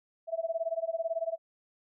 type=tone with tremolo; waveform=sine; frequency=659.3 Hz; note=E5; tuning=in tune; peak=-26 dBFS; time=0.27-1.38 s; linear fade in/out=50 ms; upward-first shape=sine; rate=18 Hz; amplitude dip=95%; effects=none